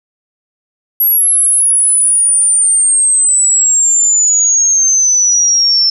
sine exponential sweep, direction down, 11600 to 5340 Hz, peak -7 dBFS, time 1-5.9 s, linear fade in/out 5 ms, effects none

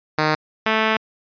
5% pulse tone pair in turn, 154.3 / 219.4 Hz, D#3 / A3, -14 / -5 cents, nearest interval tritone, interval 609 cents, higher second, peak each -5 dBFS, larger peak neither, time 0.18-0.35 / 0.66-0.97 s, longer second, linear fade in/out 5 ms, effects resampled to 11025 Hz

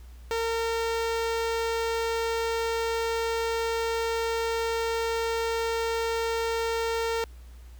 sawtooth tone with notch filter, 457 Hz, A#4, 34 cents flat, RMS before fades -28 dBFS, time 0.31-7.24 s, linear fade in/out 0 ms, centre 11000 Hz, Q 1, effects added 60 Hz sine -43 dBFS peak until 7.79 s + pink hiss -59 dBFS RMS until 7.79 s

